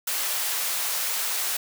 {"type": "high-pass noise", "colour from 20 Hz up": "white", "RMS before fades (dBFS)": -27, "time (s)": [0.07, 1.57], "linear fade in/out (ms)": 5, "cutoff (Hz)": 630, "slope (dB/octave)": 12, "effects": []}